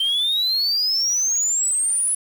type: exponential sweep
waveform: sine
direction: up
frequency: 3106 to 10290 Hz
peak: -15 dBFS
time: 0-2.15 s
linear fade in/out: 5 ms
effects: tanh soft clip ceiling -17 dBFS + 7-bit